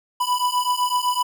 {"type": "beating tone pair", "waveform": "square", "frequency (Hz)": [987, 994.9], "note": ["B5", "B5"], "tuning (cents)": [-1, 12], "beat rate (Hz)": 7.9, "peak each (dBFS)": -23, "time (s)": [0.2, 1.23], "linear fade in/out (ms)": 10, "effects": []}